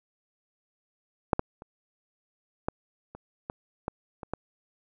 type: clicks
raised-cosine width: 1 ms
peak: -6 / -11 / -29 / -13 / -28 / -19 / -16 / -24 / -16 dBFS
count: 9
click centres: 1.332 / 1.394 / 1.621 / 2.685 / 3.15 / 3.499 / 3.881 / 4.232 / 4.336 s
effects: none